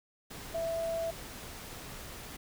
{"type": "tone in noise", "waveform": "sine", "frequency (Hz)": 662, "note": "E5", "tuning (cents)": 7, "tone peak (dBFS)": -31, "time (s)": [0.54, 1.11], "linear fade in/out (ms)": 10, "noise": "pink", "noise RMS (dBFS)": -45, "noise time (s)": [0.3, 2.37], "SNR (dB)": 11, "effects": []}